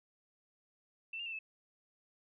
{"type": "tone with pitch steps", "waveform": "sine", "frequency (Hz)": [2672, 2806, 2682, 2611], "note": ["E7", "F7", "E7", "E7"], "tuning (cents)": [23, 8, 29, -17], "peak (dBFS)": -39, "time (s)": [1.13, 1.39], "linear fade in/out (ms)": 5, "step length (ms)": 65, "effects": []}